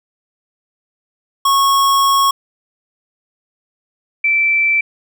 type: tone pair in turn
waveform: square / sine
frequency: 1100 / 2331 Hz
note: C#6 / D7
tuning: -14 / -14 cents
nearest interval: octave + minor second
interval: 1300 cents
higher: second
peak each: -11 dBFS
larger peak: neither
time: 1.45-2.31 / 4.24-4.81 s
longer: first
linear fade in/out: 5 ms
effects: none